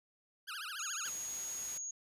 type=tone with vibrato; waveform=20% pulse; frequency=1433 Hz; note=F6; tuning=44 cents sharp; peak=-36 dBFS; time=0.47-1.1 s; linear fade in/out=20 ms; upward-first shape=triangle; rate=14 Hz; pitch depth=300 cents each way
type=tone; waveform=sine; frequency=6645 Hz; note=G#8; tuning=in tune; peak=-39 dBFS; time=0.79-1.91 s; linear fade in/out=5 ms
type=noise; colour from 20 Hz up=white; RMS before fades=-48 dBFS; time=1.05-1.78 s; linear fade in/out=5 ms
effects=resampled to 32000 Hz